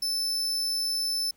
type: tone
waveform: 40% pulse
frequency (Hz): 5274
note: E8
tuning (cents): 0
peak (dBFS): -25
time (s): 0.02-1.31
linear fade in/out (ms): 5
effects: pink hiss -64 dBFS RMS until 1.36 s